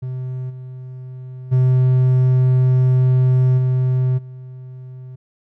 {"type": "tone with level steps", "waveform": "triangle", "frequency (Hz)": 128.2, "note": "C3", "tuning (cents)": -35, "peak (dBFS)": [-21, -28, -9, -12, -30], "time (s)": [0.02, 5.16], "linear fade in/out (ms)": 10, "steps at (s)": [0.49, 1.51, 3.57, 4.17], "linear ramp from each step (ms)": 20, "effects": []}